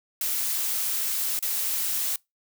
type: noise with dropouts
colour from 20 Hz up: blue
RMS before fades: -27 dBFS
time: 0.21-2.16 s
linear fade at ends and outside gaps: 2 ms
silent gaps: 1.391-1.425 s
effects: noise-tail reverb RT60 0.2 s tail -25 dB re dry